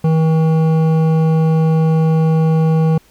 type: tone with hard clipping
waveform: triangle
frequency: 160 Hz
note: D#3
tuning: 49 cents sharp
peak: -12 dBFS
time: 0.04-2.98 s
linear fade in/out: 5 ms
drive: 15 dB
effects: pink hiss -51 dBFS RMS until 3.1 s